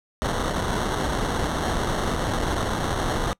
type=noise with sample-and-hold; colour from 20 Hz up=pink; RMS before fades=-25 dBFS; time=0.22-3.33 s; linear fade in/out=0 ms; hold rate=2450 Hz; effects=noise-tail reverb RT60 0.1 s tail -24 dB re dry + low-pass 10000 Hz 12 dB/octave